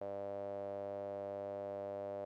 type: tone with band-pass filter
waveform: sawtooth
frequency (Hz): 99.8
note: G2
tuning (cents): +32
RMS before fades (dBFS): -43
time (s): 0.01-2.25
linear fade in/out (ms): 5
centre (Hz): 580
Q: 7.6
effects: none